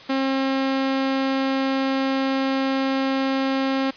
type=tone; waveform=sawtooth; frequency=268.2 Hz; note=C4; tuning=43 cents sharp; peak=-16 dBFS; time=0.09-3.91 s; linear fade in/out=10 ms; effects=white hiss -43 dBFS RMS until 3.96 s + resampled to 11025 Hz